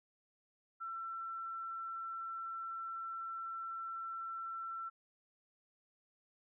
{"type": "tone", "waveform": "sine", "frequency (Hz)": 1344, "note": "E6", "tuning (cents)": 33, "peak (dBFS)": -40, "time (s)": [0.8, 4.9], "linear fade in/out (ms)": 20, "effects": []}